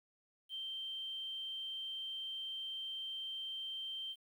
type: tone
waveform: sine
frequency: 3136 Hz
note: G7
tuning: in tune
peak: -40 dBFS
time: 0.49-4.16 s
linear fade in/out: 50 ms
effects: 11-bit